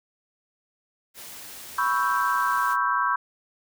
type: noise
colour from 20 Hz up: white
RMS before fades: -41 dBFS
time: 1.14-2.77 s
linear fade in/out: 50 ms
type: chord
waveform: sine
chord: C# half-diminished seventh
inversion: third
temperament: equal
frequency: 987.8 / 1108.7 / 1318.5 / 1568 Hz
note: B5 / C#6 / E6 / G6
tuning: 0 / 0 / 0 / 0 cents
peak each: -26 / -25 / -28 / -27 dBFS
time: 1.78-3.16 s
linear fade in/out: 5 ms
effects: none